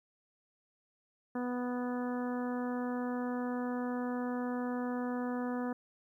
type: harmonic tone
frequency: 246.9 Hz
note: B3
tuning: in tune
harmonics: 1 / 2 / 3 / 4 / 5 / 6 / 7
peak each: -34 / -40 / -44 / -46 / -48 / -50 / -51 dBFS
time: 1.35-5.73 s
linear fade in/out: 5 ms
effects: 12-bit